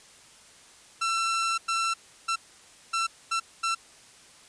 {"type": "tone bursts at uneven times", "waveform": "sawtooth", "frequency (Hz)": 1344, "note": "E6", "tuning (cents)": 33, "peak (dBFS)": -21, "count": 6, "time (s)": [[1.01, 1.58], [1.68, 1.94], [2.28, 2.36], [2.93, 3.07], [3.31, 3.4], [3.63, 3.75]], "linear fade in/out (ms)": 10, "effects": ["white hiss -53 dBFS RMS until 4.48 s", "resampled to 22050 Hz"]}